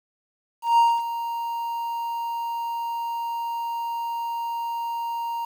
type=tone with ADSR envelope; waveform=triangle; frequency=932.3 Hz; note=A#5; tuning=in tune; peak=-11 dBFS; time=0.62-5.45 s; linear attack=160 ms; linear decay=240 ms; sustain=-13 dB; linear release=4 ms; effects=8-bit